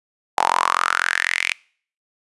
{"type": "tone with high-pass filter sweep", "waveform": "sawtooth", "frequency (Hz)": 44, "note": "F1", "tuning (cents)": 14, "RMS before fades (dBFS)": -20, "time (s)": [0.37, 1.53], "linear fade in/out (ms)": 10, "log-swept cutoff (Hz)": [820, 2400], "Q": 6.2, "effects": ["noise-tail reverb RT60 0.5 s tail -25 dB re dry", "resampled to 24000 Hz"]}